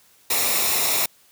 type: noise with comb filter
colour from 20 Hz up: white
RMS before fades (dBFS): -21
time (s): 0.3-1.06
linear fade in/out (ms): 5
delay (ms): 0.64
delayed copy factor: -0.6
effects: white hiss -56 dBFS RMS until 1.31 s + high-pass 60 Hz 12 dB/octave